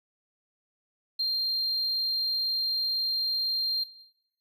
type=tone; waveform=triangle; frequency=4186 Hz; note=C8; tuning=in tune; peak=-22 dBFS; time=1.19-3.84 s; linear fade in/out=10 ms; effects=noise-tail reverb RT60 0.9 s tail -19 dB re dry + tanh soft clip ceiling -23 dBFS